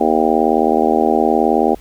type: harmonic tone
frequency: 79.1 Hz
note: D#2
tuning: 29 cents sharp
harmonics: 3 / 4 / 5 / 6 / 7 / 8 / 9 / 10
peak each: -19 / -19 / -18 / -21 / -23 / -22 / -20 / -18 dBFS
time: 0-1.75 s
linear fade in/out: 10 ms
effects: added 50 Hz sine -38 dBFS peak until 1.8 s + pink hiss -47 dBFS RMS until 1.8 s